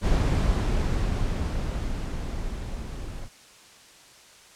brown noise with level ramp, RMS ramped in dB -20 to -36 dBFS, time 0.01-3.29 s, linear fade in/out 50 ms, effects white hiss -51 dBFS RMS until 4.55 s + low-pass 8000 Hz 12 dB/octave

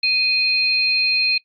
sine tone pair together, 2489 / 4196 Hz, D#7 / C8, 0 / +4 cents, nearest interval major sixth, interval 904 cents, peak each -18 dBFS, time 0.03-1.38 s, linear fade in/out 5 ms, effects noise-tail reverb RT60 0.1 s tail -21 dB re dry + Opus 48 kbps

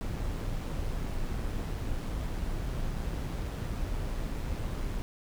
brown noise with amplitude modulation, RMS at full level -32 dBFS, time 0.01-5.02 s, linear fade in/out 0 ms, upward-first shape sine, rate 115 Hz, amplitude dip 25%, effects none

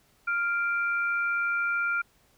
sine tone pair together, 1396.9 / 2355 Hz, F6 / D7, 0 / +4 cents, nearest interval major sixth, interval 904 cents, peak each -25 / -33 dBFS, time 0.27-2.02 s, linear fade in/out 10 ms, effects pink hiss -64 dBFS RMS until 2.37 s

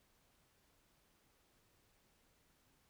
silence, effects pink hiss -74 dBFS RMS until 2.89 s

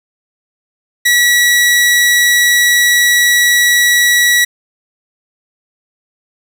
sawtooth tone, 1936 Hz, B6, 35 cents flat, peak -4 dBFS, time 1.05-4.45 s, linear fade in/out 10 ms, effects none

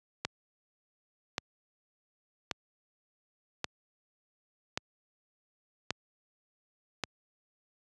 click train, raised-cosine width 0.2 ms, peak -13 dBFS, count 7, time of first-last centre 0.25-7.037 s, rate 0.884 Hz, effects high-pass 80 Hz 12 dB/octave + resampled to 22050 Hz

